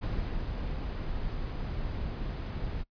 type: noise with ADSR envelope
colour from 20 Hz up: brown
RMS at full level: -31 dBFS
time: 0.01-2.84 s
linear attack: 27 ms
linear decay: 370 ms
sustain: -3 dB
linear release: 30 ms
effects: noise-tail reverb RT60 0.1 s tail -22 dB re dry + resampled to 11025 Hz